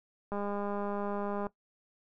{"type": "click train", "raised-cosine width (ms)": 1, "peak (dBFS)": -23, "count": 234, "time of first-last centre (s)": [0.32, 1.468], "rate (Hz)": 203, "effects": ["noise-tail reverb RT60 0.1 s tail -18 dB re dry"]}